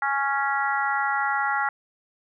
harmonic tone, 277.2 Hz, C#4, in tune, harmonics 3 / 4 / 5 / 6 / 7, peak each -26 / -31 / -26 / -32 / -30 dBFS, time 0.02-1.69 s, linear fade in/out 2 ms, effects none

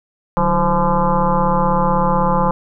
sine tone with frequency modulation, 522 Hz, C5, 4 cents flat, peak -12 dBFS, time 0.37-2.51 s, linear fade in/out 0 ms, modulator 168 Hz, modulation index 3.7, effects none

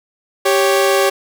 sawtooth tone pair together, 392 / 554.4 Hz, G4 / C#5, 0 / 0 cents, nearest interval tritone, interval 600 cents, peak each -10 / -11 dBFS, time 0.45-1.1 s, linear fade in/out 10 ms, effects none

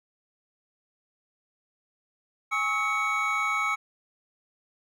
triangle tone cluster, 824 / 1098 / 1291 / 2233 Hz, G#5 / C#6 / E6 / C#7, -14 / -17 / -37 / +12 cents, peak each -35 / -32 / -26 / -26 dBFS, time 2.51-3.76 s, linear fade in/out 20 ms, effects none

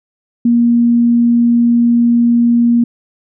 sine tone, 236.6 Hz, A#3, 26 cents sharp, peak -7 dBFS, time 0.45-2.84 s, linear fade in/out 5 ms, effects none

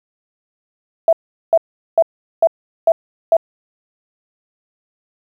sine tone bursts, 659.3 Hz, E5, in tune, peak -7 dBFS, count 6, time 1.08-3.368 s, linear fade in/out 2 ms, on 48 ms, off 400 ms, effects 8-bit

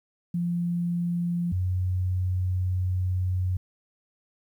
sine tone pair in turn, 173.3 / 91.8 Hz, F3 / F#2, -13 / -13 cents, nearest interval major seventh, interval 1100 cents, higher first, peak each -24 / -23 dBFS, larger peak second, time 0.34-1.52 / 1.52-3.57 s, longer second, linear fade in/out 5 ms, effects 10-bit

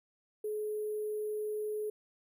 sine tone with sample-and-hold, 424.3 Hz, G#4, 37 cents sharp, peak -33 dBFS, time 0.44-1.9 s, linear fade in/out 5 ms, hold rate 11025 Hz, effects none

